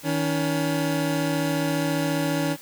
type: tone pair together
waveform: 25% pulse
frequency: 158.5 / 282.4 Hz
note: D#3 / C#4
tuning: +32 / +32 cents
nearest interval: minor seventh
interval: 1000 cents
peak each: -22 / -21 dBFS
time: 0.03-2.57 s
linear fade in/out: 50 ms
effects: white hiss -45 dBFS RMS until 2.61 s